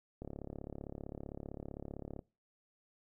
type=click train; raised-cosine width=2 ms; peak=-30 dBFS; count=71; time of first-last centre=0.22-2.192 s; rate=35.5 Hz; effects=noise-tail reverb RT60 0.3 s tail -22 dB re dry